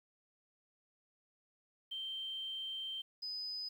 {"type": "tone pair in turn", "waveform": "sine", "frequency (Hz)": [3136, 5005], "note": ["G7", "D#8"], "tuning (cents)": [0, 9], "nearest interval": "minor sixth", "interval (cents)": 809, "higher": "second", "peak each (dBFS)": [-39, -39], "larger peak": "neither", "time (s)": [[1.91, 3.02], [3.22, 3.69]], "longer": "first", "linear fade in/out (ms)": 10, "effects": ["11-bit"]}